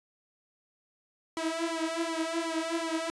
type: tone with flanger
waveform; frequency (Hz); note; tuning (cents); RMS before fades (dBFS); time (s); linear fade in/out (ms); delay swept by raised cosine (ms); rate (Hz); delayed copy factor
sawtooth; 328.1; E4; -8; -32; 1.37-3.1; 0; 0.93 to 4.73; 2.7; +0.9
effects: resampled to 22050 Hz